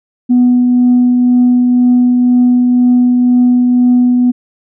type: tone with tremolo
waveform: sine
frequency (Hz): 246.9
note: B3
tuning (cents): 0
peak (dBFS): -3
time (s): 0.29-4.32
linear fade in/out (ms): 20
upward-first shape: triangle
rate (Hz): 2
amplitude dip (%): 30
effects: tanh soft clip ceiling -2 dBFS